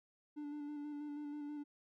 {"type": "tone with vibrato", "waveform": "triangle", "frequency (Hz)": 293.7, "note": "D4", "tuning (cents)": 0, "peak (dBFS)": -40, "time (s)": [0.36, 1.64], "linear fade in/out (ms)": 20, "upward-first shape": "square", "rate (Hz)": 6.2, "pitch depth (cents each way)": 20, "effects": []}